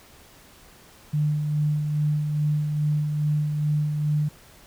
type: tone with tremolo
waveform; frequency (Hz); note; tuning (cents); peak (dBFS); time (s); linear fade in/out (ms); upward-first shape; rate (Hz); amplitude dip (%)
sine; 150; D3; +37; -19; 1.13-4.29; 10; sine; 2.4; 40
effects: pink hiss -51 dBFS RMS until 4.66 s